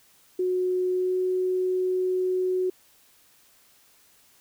sine tone with pitch glide, 366.1 to 368.9 Hz, F#4 to F#4, -18 to -5 cents, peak -22 dBFS, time 0.39-2.7 s, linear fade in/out 5 ms, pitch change +13 cents, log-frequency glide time 0.92-1.18 s, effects white hiss -59 dBFS RMS until 4.4 s

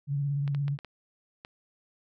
sine tone with vibrato, 141.8 Hz, C#3, 40 cents sharp, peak -26 dBFS, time 0.07-0.78 s, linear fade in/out 50 ms, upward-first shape sine, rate 17 Hz, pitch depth 39 cents each way
clicks, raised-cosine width 0.3 ms, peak -26 dBFS, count 6, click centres 0.478 / 0.548 / 0.681 / 0.789 / 0.847 / 1.449 s
effects none

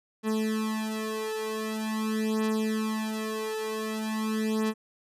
30% pulse beating tone pair, 217.9 / 218.35 Hz, A3 / A3, -17 / -13 cents, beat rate 0.45 Hz, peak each -28 dBFS, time 0.23-4.74 s, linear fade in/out 50 ms, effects resampled to 32000 Hz

